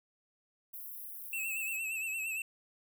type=high-pass noise; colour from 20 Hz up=white; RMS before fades=-45 dBFS; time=0.73-1.77 s; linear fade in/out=10 ms; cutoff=11000 Hz; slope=48 dB/octave
type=tone with vibrato; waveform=square; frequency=2631 Hz; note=E7; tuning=4 cents flat; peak=-35 dBFS; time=1.33-2.42 s; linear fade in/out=2 ms; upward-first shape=sine; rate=8.7 Hz; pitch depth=57 cents each way
effects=none